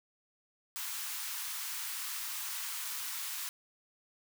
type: high-pass noise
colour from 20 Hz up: white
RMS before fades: -39 dBFS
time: 0.76-3.49 s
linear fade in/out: 0 ms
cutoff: 900 Hz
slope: 48 dB/octave
effects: none